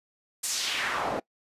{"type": "noise with band-pass filter sweep", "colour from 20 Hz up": "pink", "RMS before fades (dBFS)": -30, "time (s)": [0.43, 1.2], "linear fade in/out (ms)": 10, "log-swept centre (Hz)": [9000, 490], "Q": 1.7, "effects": ["noise-tail reverb RT60 0.1 s tail -22 dB re dry", "resampled to 32000 Hz"]}